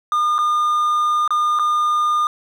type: tone with dropouts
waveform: triangle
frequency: 1213 Hz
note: D#6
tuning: 44 cents flat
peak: -13 dBFS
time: 0.12-2.27 s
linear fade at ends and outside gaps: 1 ms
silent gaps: 0.382-0.388 / 1.277-1.306 / 1.589-1.595 s
effects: none